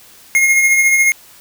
square tone with tremolo, 2147 Hz, C7, 44 cents sharp, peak -8 dBFS, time 0.35-1.12 s, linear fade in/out 0 ms, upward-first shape triangle, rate 14 Hz, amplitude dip 45%, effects white hiss -43 dBFS RMS until 1.4 s

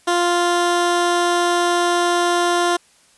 15% pulse tone, 349.2 Hz, F4, in tune, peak -9 dBFS, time 0.07-2.77 s, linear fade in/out 10 ms, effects white hiss -54 dBFS RMS until 3.17 s + resampled to 24000 Hz

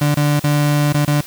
35% pulse tone with dropouts, 146.83 Hz, D3, in tune, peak -11 dBFS, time 0.01-1.21 s, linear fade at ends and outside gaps 5 ms, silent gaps 0.145-0.169 / 0.396-0.439 / 0.926-0.943 / 1.051-1.076 s, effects white hiss -36 dBFS RMS until 1.26 s

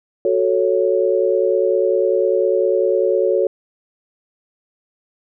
sine chord, F# minor, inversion none, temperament equal, 370 / 440 / 554.4 Hz, F#4 / A4 / C#5, 0 / 0 / 0 cents, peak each -18 dBFS, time 0.25-3.47 s, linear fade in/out 2 ms, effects none

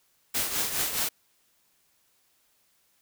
white noise with tremolo, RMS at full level -26 dBFS, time 0.34-1.09 s, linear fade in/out 10 ms, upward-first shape triangle, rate 4.8 Hz, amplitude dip 65%, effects white hiss -68 dBFS RMS until 3.01 s

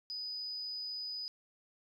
triangle tone, 4978 Hz, D#8, in tune, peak -35 dBFS, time 0.1-1.28 s, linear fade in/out 0 ms, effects tanh soft clip ceiling -36 dBFS

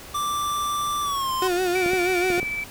square tone with pitch glide, 1174.7 to 1046.5 Hz, D6 to C6, 0 to 0 cents, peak -24 dBFS, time 0.14-1.48 s, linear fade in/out 10 ms, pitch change -200 cents, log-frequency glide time 1.02-1.31 s
35% pulse tone with vibrato, 361.9 Hz, F#4, 38 cents flat, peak -19 dBFS, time 1.42-2.4 s, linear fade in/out 2 ms, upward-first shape sine, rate 6.2 Hz, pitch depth 62 cents each way
sine tone with tremolo, 2316 Hz, D7, 25 cents flat, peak -24 dBFS, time 1.75-2.64 s, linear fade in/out 5 ms, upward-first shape triangle, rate 17 Hz, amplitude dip 35%
clicks, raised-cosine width 2 ms, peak -18 dBFS, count 5, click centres 1.861 / 1.934 / 2.303 / 2.38 / 2.43 s
effects pink hiss -41 dBFS RMS until 2.7 s

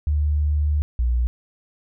sine tone pair in turn, 74.4 / 60.45 Hz, D2 / B1, +23 / -36 cents, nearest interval major third, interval 359 cents, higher first, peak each -17 dBFS, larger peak neither, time 0.07-0.82 / 0.99-1.27 s, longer first, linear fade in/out 0 ms, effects none

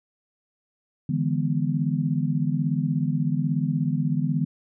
sine chord, E dominant seventh, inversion third, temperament just, 148.33 / 164.81 / 206 / 247.2 Hz, D3 / E3 / G#3 / B3, +18 / 0 / -14 / +2 cents, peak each -25 / -26 / -30 / -28 dBFS, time 1.09-4.45 s, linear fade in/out 5 ms, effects none

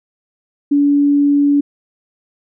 sine tone, 286.3 Hz, D4, 44 cents flat, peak -9 dBFS, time 0.71-1.61 s, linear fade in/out 10 ms, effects none

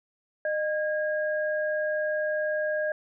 sine tone pair together, 612 / 1633.8 Hz, D#5 / G#6, -29 / -29 cents, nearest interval octave + perfect fourth, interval 1700 cents, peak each -26 / -31 dBFS, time 0.45-2.92 s, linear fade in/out 2 ms, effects none

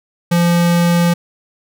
square tone, 172.3 Hz, F3, 23 cents flat, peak -11 dBFS, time 0.31-1.14 s, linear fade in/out 10 ms, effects none

